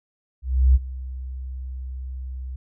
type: tone with ADSR envelope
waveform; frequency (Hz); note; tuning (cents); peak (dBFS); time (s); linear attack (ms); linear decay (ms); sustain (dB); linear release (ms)
sine; 64.4; C2; -27; -10; 0.42-2.56; 330; 31; -19; 4
effects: none